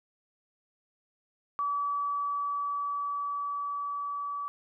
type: tone with level ramp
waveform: sine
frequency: 1147 Hz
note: D6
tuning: 41 cents flat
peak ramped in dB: -27 to -32 dBFS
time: 1.59-4.48 s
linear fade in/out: 0 ms
effects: none